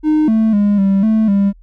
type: tone with pitch steps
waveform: triangle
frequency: 307.3 / 221 / 204.7 / 195.4 / 219.4 / 199 Hz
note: D#4 / A3 / G#3 / G3 / A3 / G3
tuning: -21 / +8 / -25 / -5 / -5 / +26 cents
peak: -7 dBFS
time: 0.03-1.53 s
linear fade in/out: 50 ms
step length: 250 ms
effects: tanh soft clip ceiling -3 dBFS + added 41 Hz sine -40 dBFS peak until 1.62 s